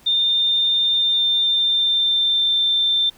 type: tone with pitch glide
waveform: sine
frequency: 3611 to 3570 Hz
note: A7 to A7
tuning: +44 to +24 cents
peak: -15 dBFS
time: 0.06-3.1 s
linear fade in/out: 10 ms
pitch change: -20 cents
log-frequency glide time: 0.81-2.57 s
effects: pink hiss -51 dBFS RMS until 3.17 s